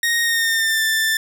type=tone with pitch glide; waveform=sawtooth; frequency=1864.7 to 1773.3 Hz; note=A#6 to A6; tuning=0 to +13 cents; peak=-13 dBFS; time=0.03-1.17 s; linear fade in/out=2 ms; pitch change=-87 cents; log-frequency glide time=0.22-0.82 s; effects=none